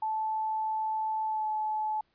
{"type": "tone with pitch glide", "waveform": "sine", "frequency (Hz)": [873, 861.5], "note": ["A5", "A5"], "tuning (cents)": [-14, -37], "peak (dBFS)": -28, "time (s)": [0.02, 2.01], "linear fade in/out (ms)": 5, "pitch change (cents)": -23, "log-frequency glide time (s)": [1.26, 1.47], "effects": ["pink hiss -72 dBFS RMS until 2.14 s", "resampled to 11025 Hz"]}